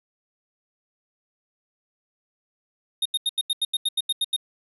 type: tone bursts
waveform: square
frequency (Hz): 3698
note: A#7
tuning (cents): -15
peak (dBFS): -21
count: 12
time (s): 3.02-4.364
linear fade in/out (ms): 5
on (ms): 35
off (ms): 84
effects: resampled to 32000 Hz